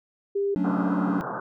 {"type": "tone", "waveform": "sine", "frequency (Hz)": 399.4, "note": "G4", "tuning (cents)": 32, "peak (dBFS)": -22, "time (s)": [0.35, 0.55], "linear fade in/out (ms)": 10}
{"type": "chord", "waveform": "triangle", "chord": "D major seventh", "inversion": "first", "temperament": "equal", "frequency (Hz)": [185, 220, 277.2, 293.7], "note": ["F#3", "A3", "C#4", "D4"], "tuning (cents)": [0, 0, 0, 0], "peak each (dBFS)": [-24, -29, -27, -26], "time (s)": [0.56, 1.21], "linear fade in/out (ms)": 0}
{"type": "band-pass noise", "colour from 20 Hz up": "white", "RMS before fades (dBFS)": -32, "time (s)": [0.64, 1.4], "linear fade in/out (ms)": 5, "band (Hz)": [120, 1500], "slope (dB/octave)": 96}
{"effects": []}